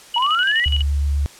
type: tone with tremolo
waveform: sine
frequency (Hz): 2928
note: F#7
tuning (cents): -19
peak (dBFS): -18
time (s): 0.14-0.82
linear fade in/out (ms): 5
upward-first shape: square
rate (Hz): 12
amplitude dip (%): 75
type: linear sweep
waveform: sine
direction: up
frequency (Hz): 904 to 1999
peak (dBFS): -16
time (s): 0.16-0.65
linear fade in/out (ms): 5
type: tone with vibrato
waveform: sine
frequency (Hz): 71.4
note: D2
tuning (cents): -48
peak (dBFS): -16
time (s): 0.66-1.26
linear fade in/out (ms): 0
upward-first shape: triangle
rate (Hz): 8.2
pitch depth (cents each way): 12
effects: white hiss -43 dBFS RMS until 1.39 s + low-pass 9000 Hz 12 dB/octave